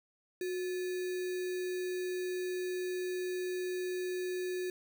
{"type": "tone with sample-and-hold", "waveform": "sine", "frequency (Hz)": 364.5, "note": "F#4", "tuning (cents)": -26, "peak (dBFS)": -33, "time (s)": [0.41, 4.7], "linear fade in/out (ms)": 2, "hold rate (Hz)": 2100, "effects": []}